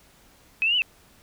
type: exponential two-way sweep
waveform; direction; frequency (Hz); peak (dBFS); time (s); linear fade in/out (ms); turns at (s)
sine; up then down; 2523 to 3023 to 2523; -19; 0.62-0.82; 0; 0.77
effects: pink hiss -56 dBFS RMS until 1.22 s